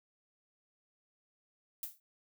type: noise with exponential decay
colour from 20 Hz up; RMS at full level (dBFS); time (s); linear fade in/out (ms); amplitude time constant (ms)
violet; -36; 1.83-2; 2; 36
effects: none